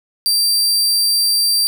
sawtooth tone, 4699 Hz, D8, in tune, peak -10 dBFS, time 0.26-1.67 s, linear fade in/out 0 ms, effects none

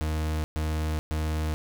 40% pulse tone bursts, 77.78 Hz, D#2, in tune, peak -25 dBFS, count 3, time 0.01-1.54 s, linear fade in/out 0 ms, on 430 ms, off 120 ms, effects none

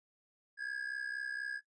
triangle ring-modulated tone, 1661.2 Hz, G#6, in tune, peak -32 dBFS, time 0.57-1.61 s, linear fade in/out 50 ms, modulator 32.1 Hz, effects noise-tail reverb RT60 0.1 s tail -17 dB re dry + resampled to 22050 Hz

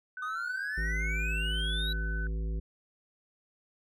sine tone, 1507 Hz, F#6, 31 cents sharp, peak -37 dBFS, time 0.17-2.27 s, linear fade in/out 2 ms
triangle exponential sweep, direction up, 1219 to 3951 Hz, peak -32 dBFS, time 0.22-1.93 s, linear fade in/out 5 ms
harmonic tone, 54.1 Hz, A1, 29 cents flat, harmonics 1 / 3 / 5 / 7 / 9, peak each -30 / -41 / -50 / -48 / -54 dBFS, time 0.77-2.6 s, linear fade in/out 10 ms
effects none

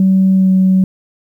sine tone with pitch glide, 190 to 188.03 Hz, F#3 to F#3, +46 to +28 cents, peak -6 dBFS, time 0-0.84 s, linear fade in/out 2 ms, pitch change -18 cents, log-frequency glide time 0.34-0.5 s, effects tanh soft clip ceiling -3 dBFS + 8-bit

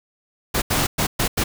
pink noise bursts at uneven times, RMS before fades -20 dBFS, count 5, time 0.54-0.62 / 0.7-0.87 / 0.98-1.07 / 1.19-1.28 / 1.37-1.44 s, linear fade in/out 10 ms, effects none

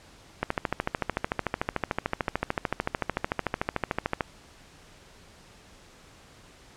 click train, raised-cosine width 0.5 ms, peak -10 dBFS, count 52, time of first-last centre 0.43-4.208 s, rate 13.5 Hz, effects pink hiss -53 dBFS RMS until 6.76 s + low-pass 8000 Hz 12 dB/octave

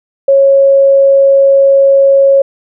sine tone, 549 Hz, C#5, 17 cents flat, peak -3 dBFS, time 0.28-2.42 s, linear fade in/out 5 ms, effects none

